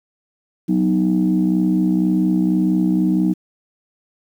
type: chord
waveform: sine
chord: B major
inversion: second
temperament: equal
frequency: 185 / 246.9 / 311.1 Hz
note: F#3 / B3 / D#4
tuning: 0 / 0 / 0 cents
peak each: -16 / -21 / -17 dBFS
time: 0.68-3.34 s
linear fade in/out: 20 ms
effects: tanh soft clip ceiling -7 dBFS + 8-bit